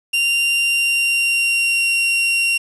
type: tone with pitch glide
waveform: 40% pulse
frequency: 2776 to 2754 Hz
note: F7 to F7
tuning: -11 to -25 cents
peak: -14 dBFS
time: 0.13-2.58 s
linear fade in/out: 10 ms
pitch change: -14 cents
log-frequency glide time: 0.58-1.87 s
effects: resampled to 24000 Hz + 7-bit